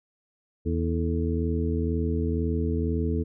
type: harmonic tone with a mistuned harmonic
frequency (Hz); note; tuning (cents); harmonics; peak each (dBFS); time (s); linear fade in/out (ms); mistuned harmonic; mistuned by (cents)
82; E2; -9; 1 / 2 / 3 / 4 / 5; -26 / -32 / -30 / -33 / -32; 0.65-3.24; 20; 5; +100
effects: none